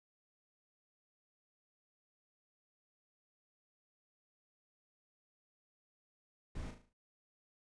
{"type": "noise with echo", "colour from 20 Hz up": "brown", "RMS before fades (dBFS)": -43, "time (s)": [6.55, 6.71], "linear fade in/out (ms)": 5, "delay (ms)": 37, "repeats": 6, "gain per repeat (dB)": -6, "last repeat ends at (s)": 6.932, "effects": ["noise-tail reverb RT60 0.1 s tail -19 dB re dry", "resampled to 22050 Hz"]}